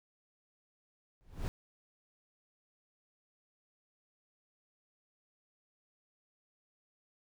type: noise with exponential growth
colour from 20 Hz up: brown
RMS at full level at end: -29 dBFS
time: 1.21-1.48 s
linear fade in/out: 0 ms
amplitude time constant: 57 ms
effects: none